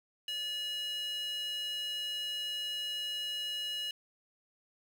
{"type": "tone with high-pass filter", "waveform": "square", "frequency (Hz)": 578, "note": "D5", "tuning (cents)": -28, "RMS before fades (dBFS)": -37, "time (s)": [0.28, 3.91], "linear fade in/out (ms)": 2, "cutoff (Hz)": 2800, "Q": 6.4, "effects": []}